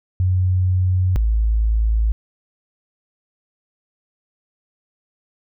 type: tone pair in turn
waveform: sine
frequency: 92 / 54.7 Hz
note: F#2 / A1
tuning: -9 / -9 cents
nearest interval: major sixth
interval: 900 cents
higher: first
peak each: -14 dBFS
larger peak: neither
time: 0.2-1.16 / 1.16-2.12 s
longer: neither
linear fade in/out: 0 ms
effects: none